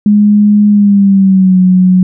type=tone with pitch glide; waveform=sine; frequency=207.7 to 183.97 Hz; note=G#3 to F#3; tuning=0 to -10 cents; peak=-3 dBFS; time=0.06-2.03 s; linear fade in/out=2 ms; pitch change=-210 cents; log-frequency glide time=0.69-1.59 s; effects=none